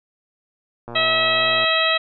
click train, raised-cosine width 1 ms, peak -20 dBFS, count 91, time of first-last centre 0.88-1.643 s, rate 118 Hz
harmonic tone, 646 Hz, E5, 35 cents flat, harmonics 1 / 2 / 3 / 4 / 5 / 6, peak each -23 / -23 / -23 / -23 / -23 / -23 dBFS, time 0.95-1.98 s, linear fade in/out 10 ms
effects none

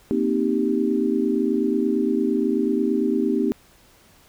sine chord, C minor seventh, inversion third, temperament equal, 233.1 / 261.6 / 311.1 / 392 Hz, Bb3 / C4 / Eb4 / G4, 0 / 0 / 0 / 0 cents, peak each -24 dBFS, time 0.11-3.52 s, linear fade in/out 0 ms, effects pink hiss -54 dBFS RMS until 4.28 s

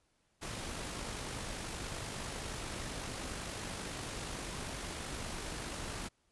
pink noise with amplitude modulation, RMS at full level -40 dBFS, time 0.41-6.09 s, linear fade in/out 20 ms, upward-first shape sine, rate 50.3 Hz, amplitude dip 30%, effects pink hiss -75 dBFS RMS until 6.31 s + resampled to 24000 Hz

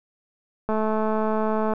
click train, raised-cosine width 1 ms, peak -12 dBFS, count 228, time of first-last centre 0.69-1.736 s, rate 217 Hz, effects none

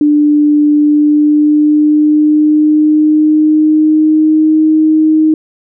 sine tone with pitch glide, 296.5 to 312.3 Hz, D4 to D#4, +17 to +7 cents, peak -5 dBFS, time 0.01-5.34 s, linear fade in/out 2 ms, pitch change +90 cents, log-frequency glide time 0.74-4.63 s, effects none

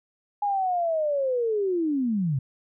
sine linear sweep, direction down, 830.6 to 124.8 Hz, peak -22 dBFS, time 0.42-2.39 s, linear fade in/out 5 ms, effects none

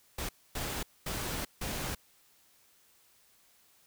pink noise bursts at uneven times, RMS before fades -36 dBFS, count 4, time 0.18-0.29 / 0.55-0.83 / 1.06-1.45 / 1.61-1.95 s, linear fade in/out 5 ms, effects white hiss -65 dBFS RMS until 3.86 s

